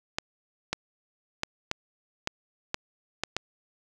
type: clicks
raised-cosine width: 0.2 ms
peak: -10 dBFS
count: 8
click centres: 0.185 / 0.73 / 1.434 / 1.714 / 2.274 / 2.744 / 3.236 / 3.366 s
effects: none